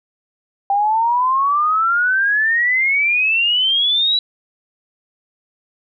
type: exponential sweep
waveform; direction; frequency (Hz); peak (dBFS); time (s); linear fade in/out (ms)
sine; up; 788 to 3951; -13; 0.7-4.19; 2
effects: none